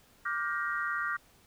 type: chord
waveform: sine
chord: G minor seventh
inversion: second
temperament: just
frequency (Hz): 1176 / 1411.2 / 1568 / 1881.6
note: D6 / F6 / G6 / Bb6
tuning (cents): +2 / +18 / 0 / +16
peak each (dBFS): -35 / -34 / -37 / -37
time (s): 0.25-1.17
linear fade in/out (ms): 10
effects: pink hiss -62 dBFS RMS until 1.46 s